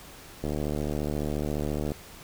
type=click train; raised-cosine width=2 ms; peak=-17 dBFS; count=111; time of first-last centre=0.44-1.918 s; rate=74.4 Hz; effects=pink hiss -47 dBFS RMS until 2.23 s